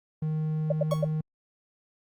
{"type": "tone", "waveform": "triangle", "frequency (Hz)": 155.56, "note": "D#3", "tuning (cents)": 0, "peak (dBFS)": -24, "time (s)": [0.22, 1.21], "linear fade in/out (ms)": 5}
{"type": "tone bursts", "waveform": "sine", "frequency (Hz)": 580, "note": "D5", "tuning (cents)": -22, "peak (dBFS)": -21, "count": 4, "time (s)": [0.7, 1.046], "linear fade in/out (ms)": 5, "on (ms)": 22, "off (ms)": 86}
{"type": "tone with exponential decay", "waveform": "45% pulse", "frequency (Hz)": 1108.7, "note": "C#6", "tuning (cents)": 0, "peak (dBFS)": -31, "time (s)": [0.91, 1.12], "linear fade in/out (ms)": 2, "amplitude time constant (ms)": 44}
{"effects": ["Opus 48 kbps"]}